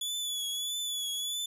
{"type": "tone with vibrato", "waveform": "sawtooth", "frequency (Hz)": 3426, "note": "A7", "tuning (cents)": -47, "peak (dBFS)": -29, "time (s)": [0.01, 1.46], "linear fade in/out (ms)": 5, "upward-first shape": "triangle", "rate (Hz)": 1.6, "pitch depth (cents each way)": 50, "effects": ["resampled to 32000 Hz"]}